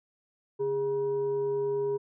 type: tone with frequency modulation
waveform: sine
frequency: 409.3 Hz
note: G#4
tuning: 25 cents flat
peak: -26 dBFS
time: 0.59-1.98 s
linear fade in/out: 20 ms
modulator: 549 Hz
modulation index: 0.31
effects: none